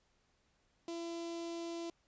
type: tone with notch filter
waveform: sawtooth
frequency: 337 Hz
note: E4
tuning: 38 cents sharp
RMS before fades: -42 dBFS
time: 0.88-1.9 s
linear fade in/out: 2 ms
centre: 1600 Hz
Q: 0.78
effects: pink hiss -75 dBFS RMS until 2.07 s + resampled to 16000 Hz